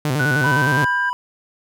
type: tone with vibrato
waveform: sawtooth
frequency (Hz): 138.59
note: C#3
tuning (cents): 0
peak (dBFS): -14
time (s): 0.05-0.85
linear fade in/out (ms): 2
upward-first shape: square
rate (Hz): 9.7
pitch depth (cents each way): 140
type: tone with pitch glide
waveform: sine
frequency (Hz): 1480 to 1595.4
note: F#6 to G6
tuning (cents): 0 to +30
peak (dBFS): -18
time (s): 0.19-1.1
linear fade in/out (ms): 10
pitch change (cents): +130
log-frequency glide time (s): 0.34-0.85
type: tone with tremolo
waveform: triangle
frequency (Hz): 987.8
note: B5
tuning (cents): 0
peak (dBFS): -18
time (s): 0.44-1.13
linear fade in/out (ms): 0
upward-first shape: sine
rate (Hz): 3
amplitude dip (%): 30
effects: none